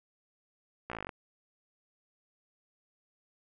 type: slowing click train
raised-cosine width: 0.5 ms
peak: -23 dBFS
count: 11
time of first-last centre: 0.9-1.092 s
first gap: 16 ms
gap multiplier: 1.04
effects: none